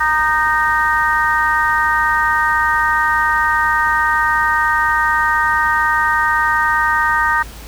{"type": "harmonic tone with a mistuned harmonic", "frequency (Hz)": 310, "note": "D#4", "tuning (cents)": -6, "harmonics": [3, 4, 5, 6], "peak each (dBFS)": [-18, -18, -18, -18], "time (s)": [0, 7.43], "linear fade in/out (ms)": 10, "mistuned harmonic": 4, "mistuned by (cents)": -20, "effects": ["added 55 Hz sine -33 dBFS peak until 7.67 s", "pink hiss -37 dBFS RMS until 7.67 s"]}